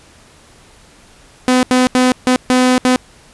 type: tone bursts at uneven times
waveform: sawtooth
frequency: 253.3 Hz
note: B3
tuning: 44 cents sharp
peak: -5 dBFS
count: 6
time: 1.48-1.63 / 1.71-1.87 / 1.95-2.12 / 2.27-2.36 / 2.5-2.78 / 2.85-2.96 s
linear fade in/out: 0 ms
effects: pink hiss -45 dBFS RMS until 3.33 s + resampled to 24000 Hz